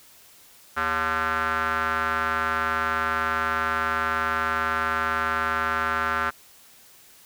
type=tone with band-pass filter; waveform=square; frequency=80 Hz; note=D#2; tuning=49 cents sharp; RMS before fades=-25 dBFS; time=0.76-6.31 s; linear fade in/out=20 ms; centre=1400 Hz; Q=4.5; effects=white hiss -52 dBFS RMS until 7.25 s